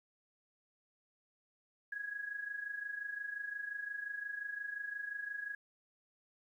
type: tone with amplitude modulation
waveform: sine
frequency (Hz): 1661.2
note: G#6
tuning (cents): 0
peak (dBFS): -36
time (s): 1.92-5.55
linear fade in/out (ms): 5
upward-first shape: sine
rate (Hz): 25.7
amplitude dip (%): 70
effects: 12-bit